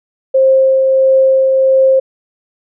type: tone with tremolo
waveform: sine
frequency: 530 Hz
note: C5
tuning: 22 cents sharp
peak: -5 dBFS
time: 0.34-2 s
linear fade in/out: 10 ms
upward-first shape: triangle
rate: 1.5 Hz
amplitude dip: 30%
effects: none